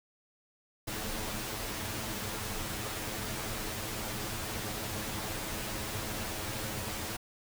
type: noise with comb filter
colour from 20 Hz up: pink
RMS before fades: -37 dBFS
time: 0.87-7.17 s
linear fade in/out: 10 ms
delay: 9.3 ms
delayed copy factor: +0.7
effects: none